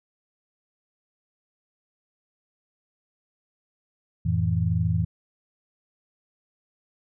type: tone cluster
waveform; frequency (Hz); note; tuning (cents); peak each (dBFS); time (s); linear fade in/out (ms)
sine; 89 / 110.3 / 163.5; F2 / A2 / E3; +33 / +5 / -14; -25; 4.25-5.05; 10
effects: none